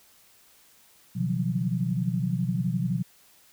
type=tone cluster; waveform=sine; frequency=125.5 / 140.5 / 157.6 / 176.9 / 188.7 Hz; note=B2 / C#3 / D#3 / F3 / F#3; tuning=+28 / +24 / +23 / +23 / +34 cents; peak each=-29 / -37 / -32 / -28 / -32 dBFS; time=1.15-3.03 s; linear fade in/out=20 ms; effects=white hiss -58 dBFS RMS until 3.52 s